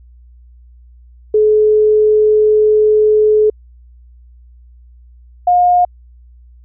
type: tone pair in turn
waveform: sine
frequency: 427.4 / 713.8 Hz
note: G#4 / F5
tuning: +50 / +38 cents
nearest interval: major sixth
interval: 888 cents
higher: second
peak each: -7 dBFS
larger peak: neither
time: 1.34-3.5 / 5.47-5.85 s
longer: first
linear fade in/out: 5 ms
effects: added 60 Hz sine -39 dBFS peak until 6.64 s